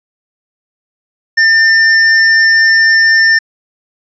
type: tone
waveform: square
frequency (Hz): 1798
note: A6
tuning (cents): +37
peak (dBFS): -6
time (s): 1.37-3.39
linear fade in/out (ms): 10
effects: resampled to 16000 Hz + 7-bit